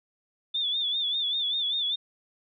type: tone with vibrato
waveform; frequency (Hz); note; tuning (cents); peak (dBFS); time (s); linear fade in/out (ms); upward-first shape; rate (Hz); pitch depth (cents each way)
sine; 3520; A7; 0; -25; 0.54-1.96; 10; sine; 5.1; 80
effects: none